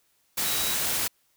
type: tone in noise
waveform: sine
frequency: 3870 Hz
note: B7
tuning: 36 cents flat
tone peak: -33 dBFS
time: 0.45-0.75 s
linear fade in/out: 10 ms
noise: white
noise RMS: -27 dBFS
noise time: 0.37-1.08 s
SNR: -9 dB
effects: white hiss -68 dBFS RMS until 1.36 s